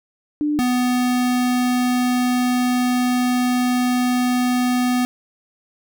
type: tone pair in turn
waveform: sine / square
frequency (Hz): 297.5 / 248.6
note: D4 / B3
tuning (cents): +22 / +12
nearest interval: minor third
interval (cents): 310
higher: first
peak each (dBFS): -17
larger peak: neither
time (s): 0.41-0.59 / 0.59-5.05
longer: second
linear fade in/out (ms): 0
effects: none

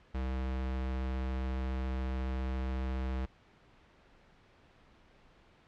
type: tone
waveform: square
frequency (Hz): 64.8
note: C2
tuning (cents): -16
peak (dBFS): -33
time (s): 0.14-3.26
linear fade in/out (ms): 10
effects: pink hiss -62 dBFS RMS until 5.67 s + low-pass 3000 Hz 12 dB/octave

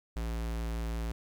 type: tone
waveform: square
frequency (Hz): 56.6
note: A1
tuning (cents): +50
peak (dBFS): -33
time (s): 0.16-1.12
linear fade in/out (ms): 5
effects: 12-bit

